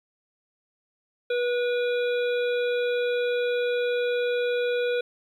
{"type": "harmonic tone", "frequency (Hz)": 486.8, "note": "B4", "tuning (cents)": -25, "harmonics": [1, 3, 5, 7, 8], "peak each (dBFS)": [-23, -33, -37, -40, -41], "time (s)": [1.3, 5.01], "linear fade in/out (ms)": 5, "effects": ["10-bit"]}